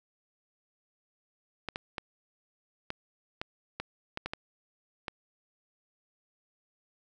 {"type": "clicks", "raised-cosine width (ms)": 0.3, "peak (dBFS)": -18, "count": 10, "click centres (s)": [1.687, 1.759, 1.982, 2.904, 3.415, 3.8, 4.174, 4.26, 4.335, 5.082], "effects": []}